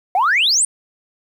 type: exponential sweep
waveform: sine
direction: up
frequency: 698.5 to 9380 Hz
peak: -11 dBFS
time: 0.15-0.65 s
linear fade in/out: 2 ms
effects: tanh soft clip ceiling -9 dBFS + 8-bit